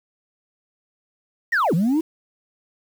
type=linear two-way sweep; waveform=sine; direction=down then up; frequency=1941 to 151.7 to 333.6 Hz; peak=-14 dBFS; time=1.52-2.01 s; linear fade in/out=10 ms; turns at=1.74 s; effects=tanh soft clip ceiling -15 dBFS + 7-bit